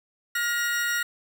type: tone pair together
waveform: 40% pulse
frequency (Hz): 1420 / 1895.5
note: F6 / A#6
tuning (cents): +28 / +28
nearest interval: perfect fourth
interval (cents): 500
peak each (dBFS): -26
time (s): 0.35-1.03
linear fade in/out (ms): 5
effects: none